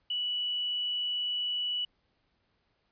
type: tone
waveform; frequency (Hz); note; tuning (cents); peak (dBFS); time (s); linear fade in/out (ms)
sine; 2951; F#7; -5; -29; 0.1-1.85; 5
effects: pink hiss -74 dBFS RMS until 2.91 s + resampled to 11025 Hz